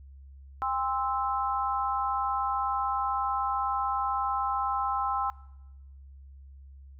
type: tone cluster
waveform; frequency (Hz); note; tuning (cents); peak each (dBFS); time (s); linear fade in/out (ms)
sine; 801 / 1043 / 1312; G5 / C6 / E6; +37 / -6 / -9; -31; 0.62-5.3; 0
effects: noise-tail reverb RT60 1.0 s tail -21 dB re dry + added 68 Hz sine -46 dBFS peak until 6.99 s